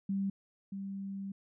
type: tone pair in turn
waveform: sine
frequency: 196 / 196 Hz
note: G3 / G3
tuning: 0 / 0 cents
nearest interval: unison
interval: 0 cents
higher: neither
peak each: -30 / -37 dBFS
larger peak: first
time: 0.09-0.3 / 0.72-1.32 s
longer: second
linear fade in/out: 5 ms
effects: none